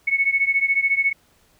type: beating tone pair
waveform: sine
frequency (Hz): 2203 / 2217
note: C#7 / C#7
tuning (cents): -11 / 0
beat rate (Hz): 14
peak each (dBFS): -19 / -21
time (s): 0.07-1.13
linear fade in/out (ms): 10
effects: pink hiss -59 dBFS RMS until 1.59 s